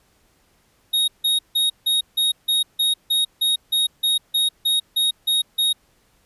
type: tone bursts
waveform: square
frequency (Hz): 3749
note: A#7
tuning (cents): +9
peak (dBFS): -17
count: 16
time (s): 0.93-5.73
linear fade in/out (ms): 10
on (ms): 150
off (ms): 160
effects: pink hiss -61 dBFS RMS until 6.25 s + resampled to 32000 Hz